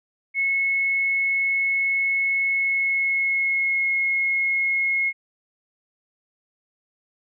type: tone with pitch glide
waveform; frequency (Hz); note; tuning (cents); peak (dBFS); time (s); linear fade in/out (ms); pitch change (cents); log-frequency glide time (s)
sine; 2189 to 2165; C#7 to C#7; -22 to -41; -19; 0.34-5.13; 50; -19; 2.48-3.89
effects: none